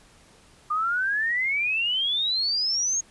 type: exponential sweep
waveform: sine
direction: up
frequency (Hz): 1202 to 6645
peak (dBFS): -22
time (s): 0.7-3.01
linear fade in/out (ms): 10
effects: pink hiss -55 dBFS RMS until 3.1 s + resampled to 24000 Hz